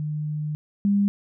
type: tone pair in turn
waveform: sine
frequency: 151.2 / 201.3 Hz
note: D#3 / G3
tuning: -49 / +46 cents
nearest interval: perfect fourth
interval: 495 cents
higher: second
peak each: -25 / -17 dBFS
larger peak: second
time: 0-0.55 / 0.85-1.08 s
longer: first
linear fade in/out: 0 ms
effects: none